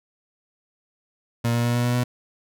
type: tone with pitch steps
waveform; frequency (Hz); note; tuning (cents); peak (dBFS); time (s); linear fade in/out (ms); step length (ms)
30% pulse; 117.6 / 118.69 / 119.79 / 120.91 / 122.03 / 123.16; A#2 / A#2 / A#2 / B2 / B2 / B2; +16 / +32 / +48 / -36 / -20 / -4; -17; 1.44-2.04; 10; 100
effects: none